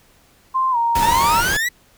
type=tone with pitch glide; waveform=sine; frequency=1046.5 to 932.3 Hz; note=C6 to A#5; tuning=0 to 0 cents; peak=-15 dBFS; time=0.54-1.42 s; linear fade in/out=20 ms; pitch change=-200 cents; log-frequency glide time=0.71-0.77 s
type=noise; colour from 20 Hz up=pink; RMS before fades=-24 dBFS; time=0.95-1.57 s; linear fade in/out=5 ms
type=exponential sweep; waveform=40% pulse; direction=up; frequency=855 to 1998 Hz; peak=-17 dBFS; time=1.02-1.69 s; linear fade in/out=10 ms
effects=pink hiss -54 dBFS RMS until 1.97 s